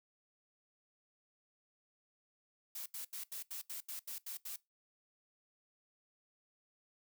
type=noise bursts; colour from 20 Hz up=blue; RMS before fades=-44 dBFS; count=10; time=2.75-4.561 s; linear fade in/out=5 ms; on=110 ms; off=79 ms; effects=noise-tail reverb RT60 0.2 s tail -21 dB re dry